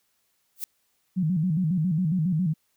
violet noise with exponential growth, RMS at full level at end -26 dBFS, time 0.56-0.64 s, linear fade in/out 0 ms, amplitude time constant 17 ms
sine tone with vibrato, 169.8 Hz, F3, 48 cents flat, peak -21 dBFS, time 1.16-2.54 s, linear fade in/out 20 ms, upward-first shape square, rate 7.3 Hz, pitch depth 150 cents each way
effects white hiss -71 dBFS RMS until 2.76 s

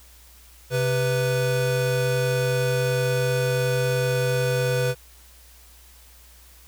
square tone pair together, 131.27 / 495.6 Hz, C3 / B4, +6 / +6 cents, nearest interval octave + major seventh, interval 2300 cents, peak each -24 dBFS, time 0.7-4.95 s, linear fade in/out 50 ms, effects added 60 Hz sine -50 dBFS peak until 6.67 s + white hiss -52 dBFS RMS until 6.67 s

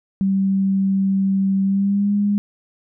sine tone with pitch glide, 193.8 to 204.1 Hz, G3 to G#3, -20 to -30 cents, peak -15 dBFS, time 0.21-2.38 s, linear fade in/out 0 ms, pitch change +90 cents, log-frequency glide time 1.63-2.13 s, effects none

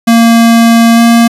square tone with pitch glide, 230.6 to 232.7 Hz, A#3 to A#3, -19 to -3 cents, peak -3 dBFS, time 0.07-1.28 s, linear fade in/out 10 ms, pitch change +16 cents, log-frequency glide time 0.95-1 s, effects resampled to 32000 Hz

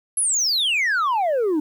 sine exponential sweep, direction down, 11175 to 289.9 Hz, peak -15 dBFS, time 0.17-1.6 s, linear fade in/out 5 ms, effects tanh soft clip ceiling -17 dBFS + 9-bit

